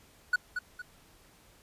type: tone with echo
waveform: triangle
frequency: 1469 Hz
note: F#6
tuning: 13 cents flat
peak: -20 dBFS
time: 0.33-0.36 s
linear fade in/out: 5 ms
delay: 230 ms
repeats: 2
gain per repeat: -8 dB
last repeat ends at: 0.82 s
effects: pink hiss -60 dBFS RMS until 1.62 s + resampled to 32000 Hz